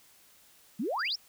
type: exponential sweep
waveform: sine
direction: up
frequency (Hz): 188.6 to 5850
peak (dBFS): -29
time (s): 0.79-1.16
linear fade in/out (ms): 10
type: tone bursts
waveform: sine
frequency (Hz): 4794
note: D8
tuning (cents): +35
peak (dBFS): -37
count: 3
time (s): 0.99-1.134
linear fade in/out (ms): 5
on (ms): 34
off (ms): 21
effects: white hiss -60 dBFS RMS until 1.28 s